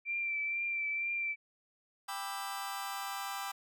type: tone with vibrato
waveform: sine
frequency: 2349 Hz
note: D7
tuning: in tune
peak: -32 dBFS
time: 0.05-1.36 s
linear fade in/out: 50 ms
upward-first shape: triangle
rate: 2.1 Hz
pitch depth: 31 cents each way
type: chord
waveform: sawtooth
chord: E minor seventh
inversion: first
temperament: just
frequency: 791.1 / 988.9 / 1186.7 / 1318.5 Hz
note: G5 / B5 / D6 / E6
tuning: +16 / +2 / +18 / 0 cents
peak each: -37 / -40 / -39 / -42 dBFS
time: 2.08-3.52 s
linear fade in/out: 10 ms
effects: none